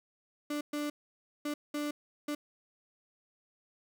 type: tone bursts at uneven times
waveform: 35% pulse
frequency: 294.6 Hz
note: D4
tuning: 6 cents sharp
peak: -31 dBFS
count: 5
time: 0.5-0.61 / 0.73-0.9 / 1.45-1.54 / 1.74-1.91 / 2.28-2.35 s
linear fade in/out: 5 ms
effects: none